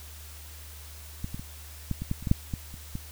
clicks, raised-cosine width 5 ms, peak -20 / -22 / -25 / -16 / -20 / -15 / -28 / -17 / -7 / -18 / -29 / -20 dBFS, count 12, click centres 1.244 / 1.345 / 1.395 / 1.913 / 2.02 / 2.114 / 2.226 / 2.272 / 2.314 / 2.538 / 2.741 / 2.954 s, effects added 75 Hz sine -44 dBFS peak until 3.11 s + white hiss -48 dBFS RMS until 3.11 s

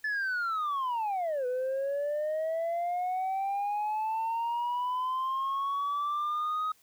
sine linear two-way sweep, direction down then up, 1745 to 493.9 to 1264 Hz, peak -26 dBFS, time 0.04-6.72 s, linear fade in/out 5 ms, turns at 1.46 s, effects tanh soft clip ceiling -27 dBFS + white hiss -64 dBFS RMS until 6.82 s

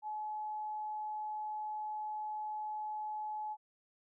sine tone, 853 Hz, G#5, 46 cents sharp, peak -37 dBFS, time 0.02-3.57 s, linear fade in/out 50 ms, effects none

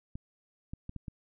clicks, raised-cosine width 5 ms, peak -27 dBFS, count 5, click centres 0.155 / 0.735 / 0.894 / 0.963 / 1.082 s, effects none

